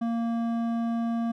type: tone with hard clipping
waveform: sine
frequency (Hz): 231.5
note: A#3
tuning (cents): -12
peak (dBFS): -27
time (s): 0.01-1.32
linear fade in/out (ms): 10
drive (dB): 10
effects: none